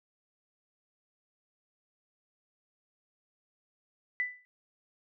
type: tone with exponential decay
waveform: sine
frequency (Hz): 1989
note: B6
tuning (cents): +12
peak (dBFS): -25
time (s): 4.2-4.45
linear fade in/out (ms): 0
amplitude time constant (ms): 53
effects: none